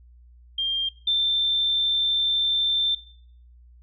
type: tone pair in turn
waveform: sine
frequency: 3194 / 3564 Hz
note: G7 / A7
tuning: +32 / +22 cents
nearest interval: major second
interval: 190 cents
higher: second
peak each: -22 / -19 dBFS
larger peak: second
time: 0.58-0.89 / 1.07-2.95 s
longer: second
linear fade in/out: 5 ms
effects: noise-tail reverb RT60 0.6 s tail -18 dB re dry + added 60 Hz sine -48 dBFS peak until 3.82 s